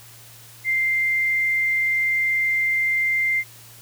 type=tone; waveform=sine; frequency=2093 Hz; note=C7; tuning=in tune; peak=-18 dBFS; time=0.64-3.44 s; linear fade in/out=50 ms; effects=added 116 Hz sine -49 dBFS peak until 3.81 s + white hiss -46 dBFS RMS until 3.81 s